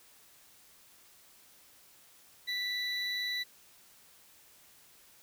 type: tone pair together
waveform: triangle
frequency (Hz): 1975.5 / 3951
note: B6 / B7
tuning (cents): 0 / 0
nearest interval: octave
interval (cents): 1200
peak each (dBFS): -34 / -33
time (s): 2.47-3.44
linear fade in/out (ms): 20
effects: white hiss -60 dBFS RMS until 5.22 s